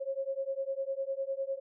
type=beating tone pair; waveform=sine; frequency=537 / 546.9 Hz; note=C5 / C#5; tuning=+45 / -23 cents; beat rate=9.9 Hz; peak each=-35 / -35 dBFS; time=0-1.6 s; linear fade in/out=20 ms; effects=none